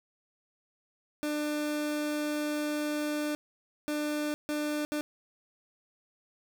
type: tone bursts at uneven times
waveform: 30% pulse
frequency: 298.5 Hz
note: D4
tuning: 28 cents sharp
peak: -27 dBFS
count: 4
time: 1.23-3.35 / 3.88-4.34 / 4.49-4.85 / 4.92-5.01 s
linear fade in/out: 0 ms
effects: none